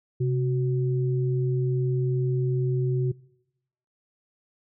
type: tone pair together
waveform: sine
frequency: 130.81 / 370 Hz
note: C3 / F#4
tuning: 0 / 0 cents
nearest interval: octave + tritone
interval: 1800 cents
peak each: -22 / -29 dBFS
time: 0.2-3.12 s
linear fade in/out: 10 ms
effects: noise-tail reverb RT60 0.9 s tail -24 dB re dry